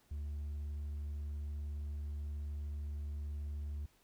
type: tone with hard clipping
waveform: sine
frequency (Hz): 73.42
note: D2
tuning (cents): 0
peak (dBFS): -39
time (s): 0.11-3.86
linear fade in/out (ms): 5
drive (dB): 2
effects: pink hiss -70 dBFS RMS until 4.03 s